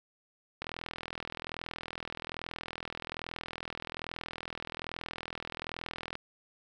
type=click train; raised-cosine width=0.3 ms; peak=-21 dBFS; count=229; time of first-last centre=0.62-6.154 s; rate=41.2 Hz; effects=none